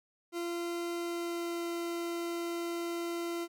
40% pulse tone with pitch glide, 343.5 to 341.3 Hz, F4 to F4, -29 to -40 cents, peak -33 dBFS, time 0.32-3.48 s, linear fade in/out 50 ms, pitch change -11 cents, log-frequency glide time 0.95-1.68 s, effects none

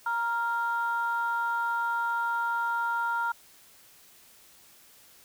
sine tone pair together, 937.5 / 1393 Hz, A#5 / F6, +10 / -5 cents, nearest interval perfect fifth, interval 685 cents, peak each -28 dBFS, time 0.06-3.32 s, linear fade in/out 5 ms, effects tanh soft clip ceiling -19 dBFS + white hiss -56 dBFS RMS until 5.24 s

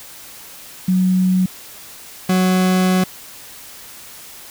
sine / 40% pulse tone pair in turn, 185 / 185 Hz, F#3 / F#3, 0 / 0 cents, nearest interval unison, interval 0 cents, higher neither, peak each -12 dBFS, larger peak neither, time 0.88-1.46 / 2.29-3.04 s, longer second, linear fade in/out 5 ms, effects white hiss -38 dBFS RMS until 4.5 s

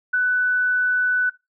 sine tone, 1493 Hz, F#6, 15 cents sharp, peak -16 dBFS, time 0.13-1.3 s, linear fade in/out 10 ms, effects noise-tail reverb RT60 0.2 s tail -18 dB re dry

